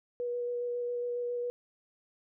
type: tone with vibrato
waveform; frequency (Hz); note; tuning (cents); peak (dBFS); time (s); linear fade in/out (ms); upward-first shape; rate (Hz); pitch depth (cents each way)
sine; 484.4; B4; -34; -31; 0.2-1.5; 0; square; 7.3; 8
effects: none